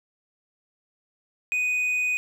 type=tone with hard clipping; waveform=sine; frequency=2489 Hz; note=D#7; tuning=in tune; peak=-23 dBFS; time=1.52-2.17 s; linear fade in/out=0 ms; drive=3 dB; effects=none